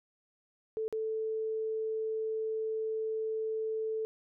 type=tone with dropouts; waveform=sine; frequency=440 Hz; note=A4; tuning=in tune; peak=-31 dBFS; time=0.77-4.05 s; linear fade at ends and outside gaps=0 ms; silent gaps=0.88-0.926 s; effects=none